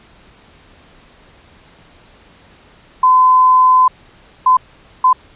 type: tone bursts at uneven times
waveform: sine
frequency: 1020 Hz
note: C6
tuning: 44 cents flat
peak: -6 dBFS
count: 3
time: 3.03-3.88 / 4.46-4.57 / 5.04-5.13 s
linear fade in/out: 5 ms
effects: pink hiss -46 dBFS RMS until 5.35 s + resampled to 8000 Hz